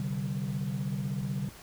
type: chord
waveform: sine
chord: C suspended second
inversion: none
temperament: equal with one note detuned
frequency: 130.81 / 146.83 / 192.41 Hz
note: C3 / D3 / G3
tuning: 0 / 0 / -32 cents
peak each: -33 dBFS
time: 0-1.49 s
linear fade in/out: 2 ms
effects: tanh soft clip ceiling -25 dBFS + pink hiss -50 dBFS RMS until 1.62 s